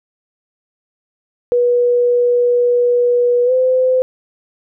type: tone with pitch glide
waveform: sine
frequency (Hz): 485.9 to 512.7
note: B4 to C5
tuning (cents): -28 to -35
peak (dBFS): -10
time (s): 1.52-4.02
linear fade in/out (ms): 0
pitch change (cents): +93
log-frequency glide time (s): 3.45-3.52
effects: none